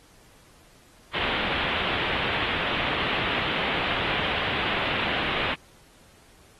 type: low-pass noise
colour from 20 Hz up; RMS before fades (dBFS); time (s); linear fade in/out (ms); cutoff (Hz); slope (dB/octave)
white; -28; 1.13-5.55; 20; 3400; 48
effects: pink hiss -56 dBFS RMS until 6.59 s + AAC 32 kbps